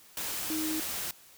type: tone in noise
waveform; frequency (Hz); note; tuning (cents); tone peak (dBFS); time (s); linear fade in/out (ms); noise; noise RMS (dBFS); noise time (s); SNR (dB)
sine; 313.6; D#4; +14; -31; 0.5-0.8; 2; white; -35; 0.17-1.11; +1
effects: white hiss -56 dBFS RMS until 1.37 s